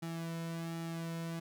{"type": "tone with flanger", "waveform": "sawtooth", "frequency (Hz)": 165.8, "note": "E3", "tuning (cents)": 10, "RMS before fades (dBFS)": -40, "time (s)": [0.02, 1.4], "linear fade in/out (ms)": 10, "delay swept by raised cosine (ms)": [1.9, 2.51], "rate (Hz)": 1.3, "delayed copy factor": -0.7, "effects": []}